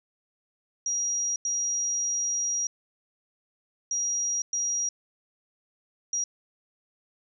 sine tone bursts at uneven times, 5730 Hz, F8, 44 cents sharp, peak -25 dBFS, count 5, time 0.86-1.36 / 1.45-2.67 / 3.91-4.42 / 4.53-4.89 / 6.13-6.24 s, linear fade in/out 2 ms, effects none

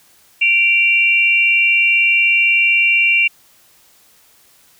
sine tone pair together, 2349 / 2762 Hz, D7 / F7, 0 / -20 cents, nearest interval minor third, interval 280 cents, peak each -13 dBFS, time 0.41-3.28 s, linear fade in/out 10 ms, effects white hiss -51 dBFS RMS until 4.79 s

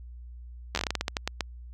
slowing click train, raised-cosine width 0.2 ms, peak -10 dBFS, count 14, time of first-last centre 0.75-1.408 s, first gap 11 ms, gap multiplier 1.23, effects added 60 Hz sine -41 dBFS peak until 1.73 s

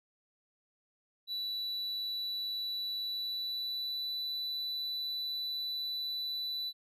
triangle tone with pitch glide, 3951 to 3976 Hz, B7 to B7, 0 to +11 cents, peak -33 dBFS, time 1.27-6.73 s, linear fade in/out 50 ms, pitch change +11 cents, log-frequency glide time 3-4.16 s, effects none

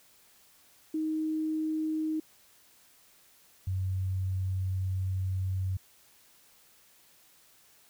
sine tone pair in turn, 313.3 / 94.04 Hz, D#4 / F#2, +12 / +29 cents, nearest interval octave + major sixth, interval 2083 cents, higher first, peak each -28 dBFS, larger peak neither, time 0.94-2.2 / 3.67-5.77 s, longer second, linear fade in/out 5 ms, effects white hiss -61 dBFS RMS until 7.89 s

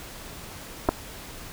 clicks, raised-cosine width 1 ms, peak -6 dBFS, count 2, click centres 0.888 / 0.891 s, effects pink hiss -41 dBFS RMS until 1.52 s

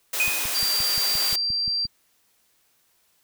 white high-pass noise, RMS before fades -27 dBFS, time 0.13-1.36 s, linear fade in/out 5 ms, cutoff 380 Hz, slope 12 dB/octave
triangle tone with exponential decay, 2489 Hz, D#7, in tune, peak -16 dBFS, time 0.2-0.76 s, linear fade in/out 1 ms, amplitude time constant 120 ms
click train, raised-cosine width 5 ms, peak -26 dBFS, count 10, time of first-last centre 0.28-1.853 s, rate 5.72 Hz
sine tone, 4712 Hz, D8, 5 cents sharp, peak -22 dBFS, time 0.54-1.87 s, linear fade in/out 20 ms
effects white hiss -65 dBFS RMS until 3.23 s

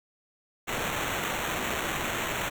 white noise with sample-and-hold, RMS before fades -31 dBFS, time 0.67-2.5 s, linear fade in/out 20 ms, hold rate 4900 Hz, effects none

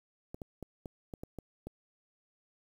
clicks, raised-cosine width 2 ms, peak -28 dBFS, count 8, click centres 0.345 / 0.418 / 0.627 / 0.858 / 1.138 / 1.235 / 1.387 / 1.67 s, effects 9-bit

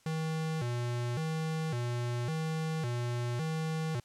square tone with vibrato, 138.59 Hz, C#3, in tune, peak -32 dBFS, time 0.06-4 s, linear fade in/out 2 ms, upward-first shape square, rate 0.9 Hz, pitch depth 240 cents each way, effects white hiss -65 dBFS RMS until 4.04 s + low-pass 9000 Hz 12 dB/octave

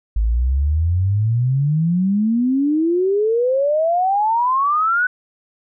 sine exponential sweep, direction up, 51.7 to 1509 Hz, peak -14 dBFS, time 0.16-5.07 s, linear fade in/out 5 ms, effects none

